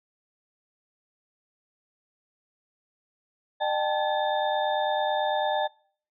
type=tone cluster; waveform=sine; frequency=606 / 786 / 875 / 1718 / 3618 Hz; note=D#5 / G5 / A5 / A6 / A7; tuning=-46 / +4 / -10 / -42 / +48 cents; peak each=-28 / -28 / -29 / -35 / -36 dBFS; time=3.6-5.68 s; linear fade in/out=20 ms; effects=noise-tail reverb RT60 0.5 s tail -24 dB re dry